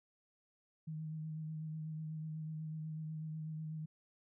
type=tone with vibrato; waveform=sine; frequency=156.6 Hz; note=D#3; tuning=11 cents sharp; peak=-40 dBFS; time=0.87-3.86 s; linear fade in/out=10 ms; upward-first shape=sine; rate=8.1 Hz; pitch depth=22 cents each way; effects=none